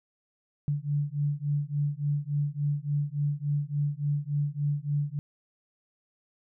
sine beating tone pair, 143.6 / 147.1 Hz, D3 / D3, -39 / +3 cents, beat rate 3.5 Hz, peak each -29 dBFS, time 0.68-5.19 s, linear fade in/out 0 ms, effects none

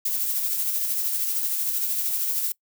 violet noise with tremolo, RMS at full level -24 dBFS, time 0.05-2.52 s, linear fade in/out 5 ms, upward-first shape sine, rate 13 Hz, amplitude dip 35%, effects noise-tail reverb RT60 0.1 s tail -23 dB re dry

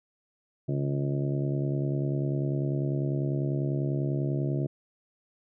harmonic tone, 70.1 Hz, C#2, 20 cents sharp, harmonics 2 / 3 / 4 / 5 / 6 / 7 / 8 / 9, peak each -27 / -40 / -35 / -34 / -44 / -45 / -45 / -41 dBFS, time 0.68-4.67 s, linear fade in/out 10 ms, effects none

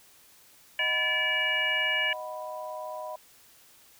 sine chord, B major, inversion first, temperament equal, 622.3 / 740 / 987.8 Hz, D#5 / F#5 / B5, 0 / 0 / 0 cents, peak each -37 / -42 / -39 dBFS, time 0.79-3.16 s, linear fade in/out 5 ms
harmonic tone, 577 Hz, D5, 31 cents flat, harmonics 3 / 4 / 5, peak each -29 / -29 / -29 dBFS, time 0.79-2.13 s, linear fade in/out 2 ms
effects white hiss -57 dBFS RMS until 3.99 s

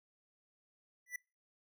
square tone with exponential growth, 1975.5 Hz, B6, in tune, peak -36 dBFS, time 1.06-1.16 s, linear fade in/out 5 ms, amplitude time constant 21 ms, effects noise-tail reverb RT60 0.3 s tail -26 dB re dry

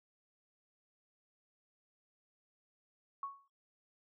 sine tone with exponential decay, 1108.7 Hz, C#6, in tune, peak -35 dBFS, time 3.23-3.48 s, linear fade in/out 2 ms, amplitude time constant 54 ms, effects noise-tail reverb RT60 0.3 s tail -24 dB re dry

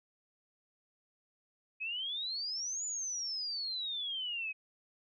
sine exponential two-way sweep, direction up then down, 2513 to 7030 to 2513 Hz, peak -35 dBFS, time 1.8-4.53 s, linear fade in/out 20 ms, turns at 2.85 s, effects none

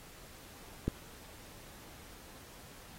click, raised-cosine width 3 ms, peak -17 dBFS, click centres 0.88 s, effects pink hiss -54 dBFS RMS until 2.98 s + AAC 48 kbps

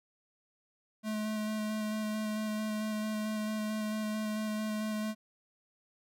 square tone with vibrato, 214.8 Hz, A3, 41 cents flat, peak -33 dBFS, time 1.03-5.15 s, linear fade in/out 50 ms, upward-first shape square, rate 4.5 Hz, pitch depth 10 cents each way, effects none

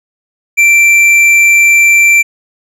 sine tone with tanh clipping, 2349 Hz, D7, in tune, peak -5 dBFS, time 0.57-2.23 s, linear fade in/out 20 ms, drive 9 dB, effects none

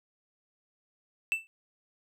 triangle tone with exponential decay, 2658 Hz, E7, 14 cents sharp, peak -20 dBFS, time 1.32-1.47 s, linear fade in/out 0 ms, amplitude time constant 32 ms, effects none

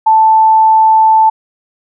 sine tone, 880 Hz, A5, in tune, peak -4 dBFS, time 0.06-1.3 s, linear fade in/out 10 ms, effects none

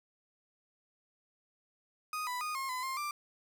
35% pulse tone with pitch steps, 1244 / 991 / 1233 / 1073 / 1012 / 1059 / 1181 Hz, D#6 / B5 / D#6 / C6 / B5 / C6 / D6, -1 / +6 / -16 / +43 / +42 / +21 / +9 cents, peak -33 dBFS, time 2.13-3.11 s, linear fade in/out 2 ms, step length 140 ms, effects none

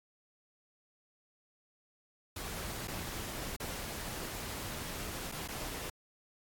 pink noise with dropouts, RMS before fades -41 dBFS, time 2.36-5.9 s, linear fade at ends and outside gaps 5 ms, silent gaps 2.875-2.88 / 3.565-3.599 / 5.317-5.321 / 5.478-5.484 s, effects AAC 64 kbps

